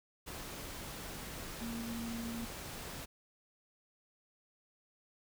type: tone in noise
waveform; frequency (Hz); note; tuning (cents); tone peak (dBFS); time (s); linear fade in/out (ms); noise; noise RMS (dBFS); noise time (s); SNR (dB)
sine; 231.3; A#3; -13; -39; 1.6-2.46; 20; pink; -45; 0.26-3.06; +3
effects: none